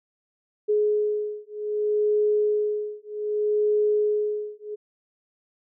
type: beating tone pair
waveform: sine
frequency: 420.4 / 421.04 Hz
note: G#4 / G#4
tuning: +21 / +24 cents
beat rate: 0.64 Hz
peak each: -24 dBFS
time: 0.68-4.76 s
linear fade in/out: 20 ms
effects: none